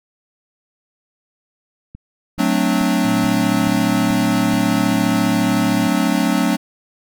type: click train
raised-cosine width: 5 ms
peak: -22 dBFS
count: 7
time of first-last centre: 1.95-4.536 s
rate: 2.32 Hz
type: chord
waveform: square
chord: D dominant seventh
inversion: first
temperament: equal with one note detuned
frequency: 185 / 220 / 259.5 / 293.7 Hz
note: F#3 / A3 / C4 / D4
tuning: 0 / 0 / -14 / 0 cents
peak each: -21 dBFS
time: 2.38-6.57 s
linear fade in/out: 20 ms
type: tone with pitch glide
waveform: sine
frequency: 115.8 to 113.74 Hz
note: A#2 to A#2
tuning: -11 to -42 cents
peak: -26 dBFS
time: 3.04-5.88 s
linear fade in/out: 10 ms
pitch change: -31 cents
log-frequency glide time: 3.21-5.39 s
effects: none